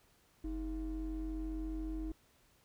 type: ring-modulated tone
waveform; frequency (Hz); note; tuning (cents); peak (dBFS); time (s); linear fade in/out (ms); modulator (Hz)
triangle; 182.2; F#3; -26; -31; 0.44-2.12; 5; 135
effects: tanh soft clip ceiling -29 dBFS + pink hiss -69 dBFS RMS until 2.64 s